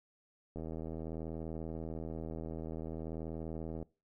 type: click train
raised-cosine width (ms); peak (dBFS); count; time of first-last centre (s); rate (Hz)
2; -29; 264; 0.56-3.827; 80.5
effects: noise-tail reverb RT60 0.3 s tail -21 dB re dry